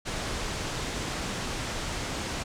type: low-pass noise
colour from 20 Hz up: pink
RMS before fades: -33 dBFS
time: 0.05-2.44 s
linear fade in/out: 20 ms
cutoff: 8200 Hz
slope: 24 dB/octave
effects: none